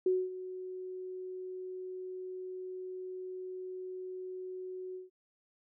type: tone with ADSR envelope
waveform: sine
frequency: 370 Hz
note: F#4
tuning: in tune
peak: -24 dBFS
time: 0.06-5.1 s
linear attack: 4 ms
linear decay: 230 ms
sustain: -15 dB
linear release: 150 ms
effects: none